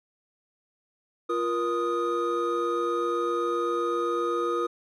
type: tone cluster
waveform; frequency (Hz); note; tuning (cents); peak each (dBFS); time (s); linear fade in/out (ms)
triangle; 347.3 / 475 / 1243; F4 / A#4 / D#6; -10 / +33 / -2; -27; 1.29-4.67; 10
effects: none